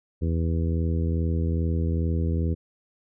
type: harmonic tone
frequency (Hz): 82.41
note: E2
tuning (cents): 0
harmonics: 1 / 2 / 3 / 4 / 5 / 6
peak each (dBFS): -23 / -29 / -33 / -35 / -37 / -39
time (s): 0.21-2.55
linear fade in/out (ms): 20
effects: none